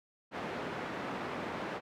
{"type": "band-pass noise", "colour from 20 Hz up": "pink", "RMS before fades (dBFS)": -39, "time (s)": [0.31, 1.81], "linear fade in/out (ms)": 50, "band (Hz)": [210, 1900], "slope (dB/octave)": 12, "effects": []}